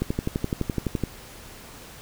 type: click train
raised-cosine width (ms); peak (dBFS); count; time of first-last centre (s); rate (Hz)
3; -11; 13; 0.02-1.037; 11.8
effects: pink hiss -44 dBFS RMS until 2.01 s